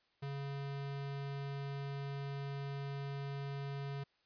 square tone, 139.6 Hz, C#3, 13 cents sharp, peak -40 dBFS, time 0.22-4.04 s, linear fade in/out 10 ms, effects white hiss -75 dBFS RMS until 4.25 s + resampled to 11025 Hz

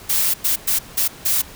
blue noise bursts at uneven times, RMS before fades -18 dBFS, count 5, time 0.09-0.34 / 0.44-0.56 / 0.67-0.79 / 0.97-1.08 / 1.25-1.42 s, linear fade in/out 10 ms, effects pink hiss -40 dBFS RMS until 1.55 s

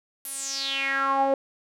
sawtooth tone with band-pass filter sweep, 272.8 Hz, C#4, 28 cents flat, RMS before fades -26 dBFS, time 0.25-1.34 s, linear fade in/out 2 ms, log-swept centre 12000 to 570 Hz, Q 6.1, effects none

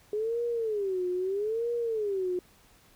sine tone with vibrato, 413.4 Hz, G#4, 8 cents flat, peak -27 dBFS, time 0.13-2.39 s, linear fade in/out 2 ms, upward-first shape sine, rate 0.78 Hz, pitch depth 240 cents each way, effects pink hiss -60 dBFS RMS until 2.95 s

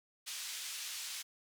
pink band-pass noise, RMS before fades -43 dBFS, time 0.26-1.23 s, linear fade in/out 20 ms, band 3000 to 10000 Hz, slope 12 dB/octave, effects none

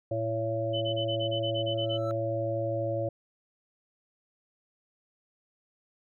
harmonic tone, 112.2 Hz, A2, 34 cents sharp, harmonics 1 / 3 / 5 / 6, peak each -33 / -36 / -30 / -37 dBFS, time 0.11-3.09 s, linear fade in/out 5 ms
sine tone bursts, 3017 Hz, F#7, 33 cents sharp, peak -32 dBFS, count 11, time 0.73-1.979 s, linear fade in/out 20 ms, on 89 ms, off 27 ms
triangle tone with exponential growth, 1324 Hz, E6, 7 cents sharp, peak -33 dBFS, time 1.71-2.11 s, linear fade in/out 0 ms, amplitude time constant 86 ms
effects none

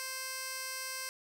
15% pulse tone with band-pass filter, 523.3 Hz, C5, in tune, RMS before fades -40 dBFS, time 0-1.09 s, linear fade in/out 0 ms, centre 8200 Hz, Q 0.58, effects none

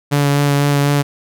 sawtooth tone with vibrato, 143 Hz, D3, 46 cents flat, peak -8 dBFS, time 0.11-1.03 s, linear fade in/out 20 ms, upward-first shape sine, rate 4 Hz, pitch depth 14 cents each way, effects none

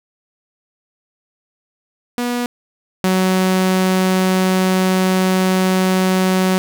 sawtooth tone pair in turn, 242.9 / 186.64 Hz, B3 / F#3, -29 / +15 cents, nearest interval perfect fourth, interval 456 cents, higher first, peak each -14 / -9 dBFS, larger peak second, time 2.18-2.46 / 3.04-6.58 s, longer second, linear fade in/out 0 ms, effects none

